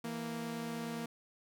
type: tone pair together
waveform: sawtooth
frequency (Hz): 164.81 / 232.5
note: E3 / A#3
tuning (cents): 0 / -4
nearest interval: tritone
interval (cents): 596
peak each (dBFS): -40 / -35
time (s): 0.04-1.06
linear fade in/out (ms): 5
effects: none